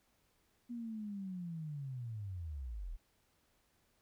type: linear sweep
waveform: sine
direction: down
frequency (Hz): 242.8 to 34.65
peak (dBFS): -40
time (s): 0.69-2.97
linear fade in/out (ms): 20
effects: pink hiss -75 dBFS RMS until 4.01 s